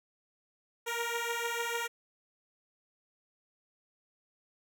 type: beating tone pair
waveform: 10% pulse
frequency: 466.2 / 472.9 Hz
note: A#4 / A#4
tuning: 0 / +25 cents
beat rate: 6.7 Hz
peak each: -26 / -28 dBFS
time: 0.86-1.88 s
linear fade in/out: 20 ms
effects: none